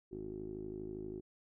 10% pulse tone with low-pass filter, 52.5 Hz, G#1, 19 cents sharp, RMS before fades -44 dBFS, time 0.11-1.21 s, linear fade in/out 20 ms, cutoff 370 Hz, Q 9, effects none

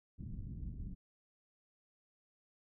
pink low-pass noise, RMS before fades -44 dBFS, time 0.18-0.95 s, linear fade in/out 20 ms, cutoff 210 Hz, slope 24 dB/octave, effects none

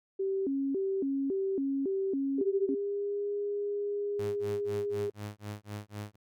sine tone with vibrato, 325.8 Hz, E4, 20 cents flat, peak -28 dBFS, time 0.19-2.75 s, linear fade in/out 10 ms, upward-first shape square, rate 1.8 Hz, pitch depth 300 cents each way
sine tone with pitch glide, 400.8 to 408.3 Hz, G4 to G#4, +38 to -29 cents, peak -30 dBFS, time 2.38-5.1 s, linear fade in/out 5 ms, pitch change +33 cents, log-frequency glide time 2.68-3.32 s
sawtooth tone with tremolo, 104.1 Hz, G#2, 5 cents sharp, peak -32 dBFS, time 4.19-6.16 s, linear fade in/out 5 ms, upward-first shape sine, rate 4 Hz, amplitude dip 100%
effects none

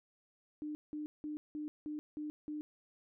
sine tone bursts, 301.1 Hz, D4, 43 cents sharp, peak -38 dBFS, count 7, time 0.62-2.61 s, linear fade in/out 0 ms, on 130 ms, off 180 ms, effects none

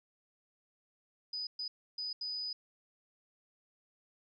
sine tone bursts at uneven times, 4978 Hz, D#8, in tune, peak -36 dBFS, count 4, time 1.33-1.47 / 1.59-1.68 / 1.98-2.13 / 2.21-2.53 s, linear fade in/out 5 ms, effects none

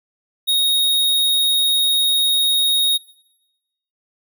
square tone, 3748 Hz, A#7, 9 cents sharp, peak -15 dBFS, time 0.47-2.98 s, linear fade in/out 20 ms, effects noise-tail reverb RT60 1.0 s tail -22 dB re dry

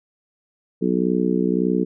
harmonic tone, 61.74 Hz, B1, in tune, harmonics 3 / 4 / 5 / 6 / 7, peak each -22 / -23 / -24 / -25 / -25 dBFS, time 0.81-1.85 s, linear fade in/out 20 ms, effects none

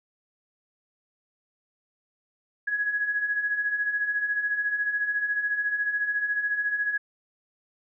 sine beating tone pair, 1661.2 / 1675.2 Hz, G#6 / G#6, 0 / +15 cents, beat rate 14 Hz, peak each -32 / -25 dBFS, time 2.67-6.98 s, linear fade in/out 10 ms, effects none

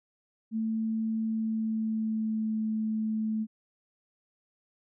sine tone with pitch glide, 221.9 to 218.3 Hz, A3 to A3, +15 to -13 cents, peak -27 dBFS, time 0.51-3.47 s, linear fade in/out 50 ms, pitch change -28 cents, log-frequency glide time 1.26-2.6 s, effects none

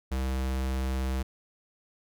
square tone, 65.41 Hz, C2, in tune, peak -28 dBFS, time 0.11-1.23 s, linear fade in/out 10 ms, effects none

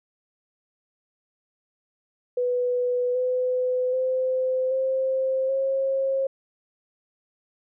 sine tone with pitch steps, 493.9 / 504.6 / 515.5 / 526.6 / 538 Hz, B4 / B4 / C5 / C5 / C5, 0 / +37 / -26 / +11 / +48 cents, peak -21 dBFS, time 2.37-6.27 s, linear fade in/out 5 ms, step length 780 ms, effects none

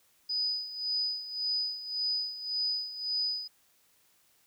sine tone with tremolo, 4978 Hz, D#8, in tune, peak -27 dBFS, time 0.29-3.48 s, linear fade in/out 10 ms, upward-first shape sine, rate 1.8 Hz, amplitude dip 75%, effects white hiss -67 dBFS RMS until 4.46 s

